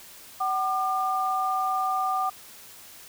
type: tone pair together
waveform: sine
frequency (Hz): 756 / 1200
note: F#5 / D6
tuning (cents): +37 / +37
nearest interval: minor sixth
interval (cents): 800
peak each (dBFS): -26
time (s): 0.4-2.3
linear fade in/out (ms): 10
effects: white hiss -47 dBFS RMS until 3.08 s